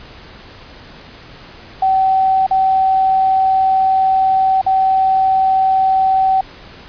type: tone with dropouts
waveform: sine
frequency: 764 Hz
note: G5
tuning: 45 cents flat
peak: -10 dBFS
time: 1.82-6.41 s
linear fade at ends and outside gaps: 5 ms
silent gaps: 2.466-2.509 / 4.615-4.663 s
effects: pink hiss -38 dBFS RMS until 6.88 s + resampled to 11025 Hz